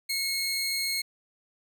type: tone pair together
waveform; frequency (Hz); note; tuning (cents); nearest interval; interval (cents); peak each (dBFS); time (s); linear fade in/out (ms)
sawtooth; 2186 / 4189; C#7 / C8; -25 / +1; major seventh; 1126; -27; 0.09-1.02; 10
effects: none